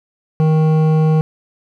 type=tone with hard clipping; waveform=triangle; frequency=156.8 Hz; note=D#3; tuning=14 cents sharp; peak=-12 dBFS; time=0.4-1.21 s; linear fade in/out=0 ms; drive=15 dB; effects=none